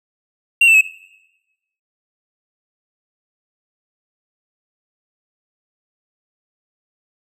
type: tone with pitch steps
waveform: triangle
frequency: 2758 / 2664 / 2573 Hz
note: F7 / E7 / E7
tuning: -22 / +18 / -43 cents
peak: -6 dBFS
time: 0.61-0.811 s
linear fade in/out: 5 ms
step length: 67 ms
effects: noise-tail reverb RT60 1.0 s tail -21 dB re dry